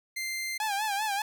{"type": "tone", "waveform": "sawtooth", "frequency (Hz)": 2088, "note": "C7", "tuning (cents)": -4, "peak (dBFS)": -28, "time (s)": [0.16, 0.58], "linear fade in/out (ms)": 10}
{"type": "tone with vibrato", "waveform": "sawtooth", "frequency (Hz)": 830.6, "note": "G#5", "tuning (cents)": 0, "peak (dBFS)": -24, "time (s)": [0.6, 1.22], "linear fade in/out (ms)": 2, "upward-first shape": "sine", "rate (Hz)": 5.1, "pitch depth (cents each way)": 96}
{"effects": []}